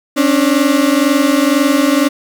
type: tone pair together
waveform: 35% pulse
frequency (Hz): 271.4 / 293.4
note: C#4 / D4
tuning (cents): -36 / -2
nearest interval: minor second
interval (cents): 134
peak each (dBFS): -11 / -11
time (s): 0.16-2.09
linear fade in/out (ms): 20
effects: 7-bit